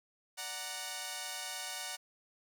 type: chord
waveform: 5% pulse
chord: D augmented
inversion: none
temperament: equal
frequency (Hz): 587.3 / 740 / 932.3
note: D5 / F#5 / A#5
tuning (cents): 0 / 0 / 0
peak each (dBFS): -36 / -30 / -32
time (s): 0.37-1.97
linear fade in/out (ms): 20
effects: none